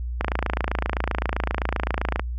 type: click train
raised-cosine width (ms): 0.5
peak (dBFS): -8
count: 56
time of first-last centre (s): 0.21-2.196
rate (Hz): 27.7
effects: added 60 Hz sine -26 dBFS peak until 2.38 s